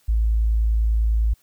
sine tone, 55 Hz, A1, in tune, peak -16 dBFS, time 0.08-1.34 s, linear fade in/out 10 ms, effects white hiss -61 dBFS RMS until 1.42 s

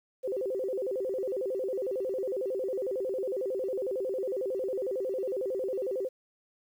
sine tone with vibrato, 446.9 Hz, A4, 27 cents sharp, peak -29 dBFS, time 0.23-6.09 s, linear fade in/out 20 ms, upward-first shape square, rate 11 Hz, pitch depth 250 cents each way, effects 10-bit

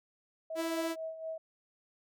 sine tone with tremolo, 644 Hz, E5, 41 cents flat, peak -35 dBFS, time 0.5-1.38 s, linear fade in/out 5 ms, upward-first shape sine, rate 4.1 Hz, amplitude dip 65%
sawtooth tone, 329.6 Hz, E4, in tune, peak -29 dBFS, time 0.55-0.96 s, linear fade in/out 50 ms
effects none

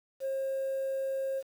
sine tone, 537 Hz, C5, 45 cents sharp, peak -28 dBFS, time 0.2-1.43 s, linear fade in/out 50 ms, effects tanh soft clip ceiling -28 dBFS + 9-bit

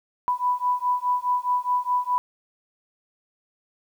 sine beating tone pair, 987.8 / 992.6 Hz, B5 / B5, 0 / +8 cents, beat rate 4.8 Hz, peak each -24 dBFS, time 0.28-2.18 s, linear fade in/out 0 ms, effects 9-bit

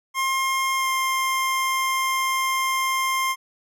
25% pulse tone with pitch glide, 1065 to 1056.4 Hz, C6 to C6, +30 to +16 cents, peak -17 dBFS, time 0.14-3.36 s, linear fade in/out 50 ms, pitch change -14 cents, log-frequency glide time 0.76-0.88 s, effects none

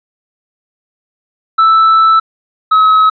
triangle tone pair in turn, 1318.5 / 1281.7 Hz, E6 / E6, 0 / -49 cents, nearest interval unison, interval 49 cents, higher first, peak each -3 dBFS, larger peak neither, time 1.58-2.2 / 2.71-3.1 s, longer first, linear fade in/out 10 ms, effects resampled to 11025 Hz

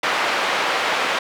pink band-pass noise, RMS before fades -21 dBFS, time 0.03-1.19 s, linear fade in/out 5 ms, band 650 to 3000 Hz, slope 12 dB/octave, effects none

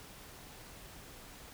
silence, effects pink hiss -52 dBFS RMS until 1.53 s

